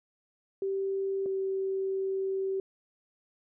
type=tone pair in turn; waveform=sine; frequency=389 / 385 Hz; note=G4 / G4; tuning=-13 / -31 cents; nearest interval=unison; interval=18 cents; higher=first; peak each=-28 dBFS; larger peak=neither; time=0.62-1.26 / 1.26-2.6 s; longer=second; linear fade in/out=2 ms; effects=none